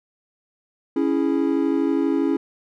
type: chord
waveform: triangle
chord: C# minor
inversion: none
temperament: equal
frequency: 277.2 / 329.6 / 415.3 Hz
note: C#4 / E4 / G#4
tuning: 0 / 0 / 0 cents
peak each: -19 / -20 / -24 dBFS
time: 0.96-2.37 s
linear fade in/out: 5 ms
effects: none